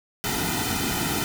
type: noise with comb filter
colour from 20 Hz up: pink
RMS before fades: -26 dBFS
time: 0.24-1.24 s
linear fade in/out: 0 ms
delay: 1.8 ms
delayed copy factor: -1
effects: none